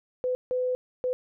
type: tone bursts at uneven times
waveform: sine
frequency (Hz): 504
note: B4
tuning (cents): +35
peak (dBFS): -24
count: 3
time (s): 0.24-0.35 / 0.51-0.75 / 1.04-1.13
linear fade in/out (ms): 0
effects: none